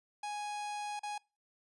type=tone with dropouts; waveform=45% pulse; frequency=830.6 Hz; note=G#5; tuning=in tune; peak=-37 dBFS; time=0.23-1.18 s; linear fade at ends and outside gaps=5 ms; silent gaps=0.994-1.032 s; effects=noise-tail reverb RT60 0.3 s tail -24 dB re dry + resampled to 24000 Hz